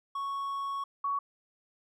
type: tone pair in turn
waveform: triangle / sine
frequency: 1108.7 / 1120.3 Hz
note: C#6 / C#6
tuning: 0 / +18 cents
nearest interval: unison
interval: 18 cents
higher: second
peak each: -30 / -28 dBFS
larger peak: second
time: 0.15-0.84 / 1.04-1.19 s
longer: first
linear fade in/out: 5 ms
effects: none